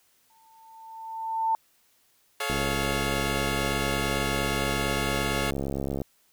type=tone with exponential growth; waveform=sine; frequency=895 Hz; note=A5; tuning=29 cents sharp; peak=-20 dBFS; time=0.3-1.55 s; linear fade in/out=1 ms; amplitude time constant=270 ms
type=chord; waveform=10% pulse; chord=A augmented; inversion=none; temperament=equal with one note detuned; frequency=430.2 / 554.4 / 698.5 Hz; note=A4 / C#5 / E#5; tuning=-39 / 0 / 0 cents; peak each=-24 dBFS; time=2.4-5.51 s; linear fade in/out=5 ms
type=click train; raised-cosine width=2 ms; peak=-17 dBFS; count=243; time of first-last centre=2.5-6.017 s; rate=68.8 Hz
effects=white hiss -65 dBFS RMS until 6.32 s